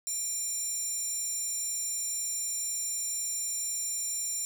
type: tone with high-pass filter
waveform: square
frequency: 798 Hz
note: G5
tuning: 31 cents sharp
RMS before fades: -33 dBFS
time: 0.07-4.45 s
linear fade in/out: 0 ms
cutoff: 7200 Hz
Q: 5.3
effects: 9-bit